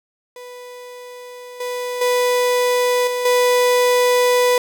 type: tone with level steps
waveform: 35% pulse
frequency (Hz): 493.9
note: B4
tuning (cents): 0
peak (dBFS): -32 / -21 / -13 / -18 / -11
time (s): 0.36-4.58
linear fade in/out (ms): 2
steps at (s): 1.6 / 2.01 / 3.07 / 3.25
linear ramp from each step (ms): 5
effects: none